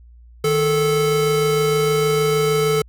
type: tone pair together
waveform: square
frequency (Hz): 154.43 / 436.8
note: D#3 / A4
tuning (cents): -13 / -13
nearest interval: octave + tritone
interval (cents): 1800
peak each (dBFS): -23 / -17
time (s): 0.44-2.82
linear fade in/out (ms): 5
effects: added 59 Hz sine -42 dBFS peak until 2.88 s